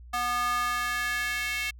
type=tone with high-pass filter sweep; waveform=square; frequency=243.4 Hz; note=B3; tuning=25 cents flat; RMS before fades=-29 dBFS; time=0.13-1.71 s; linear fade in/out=10 ms; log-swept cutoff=970 to 2300 Hz; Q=3.5; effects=added 60 Hz sine -44 dBFS peak until 1.79 s